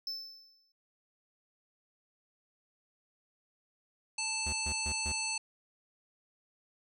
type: tone with exponential decay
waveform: triangle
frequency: 5274 Hz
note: E8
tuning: in tune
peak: -32 dBFS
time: 0.07-0.72 s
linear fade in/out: 2 ms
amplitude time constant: 140 ms
type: harmonic tone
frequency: 880 Hz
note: A5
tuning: in tune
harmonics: 1 / 3 / 5 / 7 / 9 / 10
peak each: -43 / -37 / -38 / -40 / -40 / -43 dBFS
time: 4.18-5.38 s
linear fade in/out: 5 ms
type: tone bursts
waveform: square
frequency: 73.42 Hz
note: D2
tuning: in tune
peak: -37 dBFS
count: 4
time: 4.46-5.122 s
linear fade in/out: 5 ms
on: 68 ms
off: 130 ms
effects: none

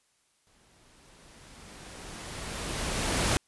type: noise with exponential growth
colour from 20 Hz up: pink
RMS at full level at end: -25 dBFS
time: 0.47-3.37 s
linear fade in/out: 0 ms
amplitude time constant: 630 ms
effects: white hiss -70 dBFS RMS until 3.47 s + resampled to 24000 Hz

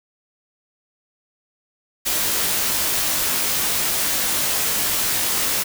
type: noise with comb filter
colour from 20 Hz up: white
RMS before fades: -21 dBFS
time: 2.05-5.64 s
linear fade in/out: 20 ms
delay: 18 ms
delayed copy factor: -0.6
effects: none

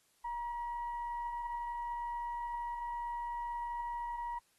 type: tone with frequency modulation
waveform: sine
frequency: 949 Hz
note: A#5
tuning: 31 cents sharp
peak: -36 dBFS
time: 0.24-4.39 s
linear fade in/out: 10 ms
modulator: 983 Hz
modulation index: 0.3
effects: white hiss -72 dBFS RMS until 4.58 s + AAC 32 kbps

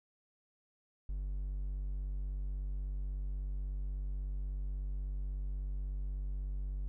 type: tone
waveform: triangle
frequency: 48.18 Hz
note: G1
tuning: 29 cents flat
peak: -33 dBFS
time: 1.09-6.88 s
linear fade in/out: 0 ms
effects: none

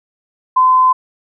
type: tone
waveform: sine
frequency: 1025 Hz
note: C6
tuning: 36 cents flat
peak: -7 dBFS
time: 0.56-0.93 s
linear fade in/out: 10 ms
effects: none

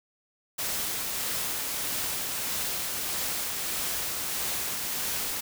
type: noise with tremolo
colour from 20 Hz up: white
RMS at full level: -30 dBFS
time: 0.58-5.41 s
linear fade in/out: 10 ms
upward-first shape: triangle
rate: 1.6 Hz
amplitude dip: 25%
effects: none

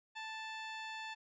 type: tone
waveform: 15% pulse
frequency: 880 Hz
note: A5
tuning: in tune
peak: -36 dBFS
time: 0.15-1.15 s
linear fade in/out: 20 ms
effects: resampled to 16000 Hz

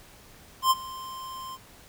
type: tone with ADSR envelope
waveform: square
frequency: 1046.5 Hz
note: C6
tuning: in tune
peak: -17 dBFS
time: 0.62-1.58 s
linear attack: 87 ms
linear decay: 34 ms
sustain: -20 dB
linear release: 42 ms
effects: pink hiss -52 dBFS RMS until 1.88 s

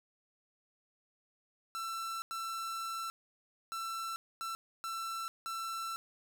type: tone bursts at uneven times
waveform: 45% pulse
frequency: 1339 Hz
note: E6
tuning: 27 cents sharp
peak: -37 dBFS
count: 6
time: 1.75-2.22 / 2.31-3.1 / 3.72-4.16 / 4.41-4.55 / 4.84-5.28 / 5.46-5.96 s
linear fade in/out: 0 ms
effects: none

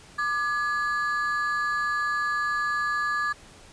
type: ring-modulated tone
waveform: triangle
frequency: 1440 Hz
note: F#6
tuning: 47 cents flat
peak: -19 dBFS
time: 0.18-3.33 s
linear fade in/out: 10 ms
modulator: 250 Hz
effects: pink hiss -50 dBFS RMS until 3.72 s + resampled to 22050 Hz

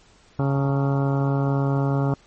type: harmonic tone with a mistuned harmonic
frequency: 138.59 Hz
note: C#3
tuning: in tune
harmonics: 1 / 2 / 3 / 4 / 5 / 6 / 7 / 8 / 9 / 10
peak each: -20 / -26 / -30 / -32 / -34 / -36 / -37 / -38 / -39 / -40 dBFS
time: 0.39-2.14 s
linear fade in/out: 2 ms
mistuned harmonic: 7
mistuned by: -91 cents
effects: pink hiss -55 dBFS RMS until 2.26 s + MP3 32 kbps

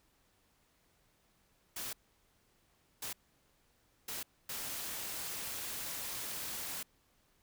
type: noise bursts at uneven times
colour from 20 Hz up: white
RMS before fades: -41 dBFS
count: 4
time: 1.76-1.93 / 3.02-3.13 / 4.08-4.23 / 4.49-6.83 s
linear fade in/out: 5 ms
effects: pink hiss -72 dBFS RMS until 7.42 s

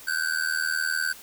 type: tone with amplitude modulation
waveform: square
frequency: 1531 Hz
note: G6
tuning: 41 cents flat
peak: -21 dBFS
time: 0.07-1.13 s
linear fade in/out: 10 ms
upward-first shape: sine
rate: 79.8 Hz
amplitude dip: 95%
effects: white hiss -46 dBFS RMS until 1.22 s

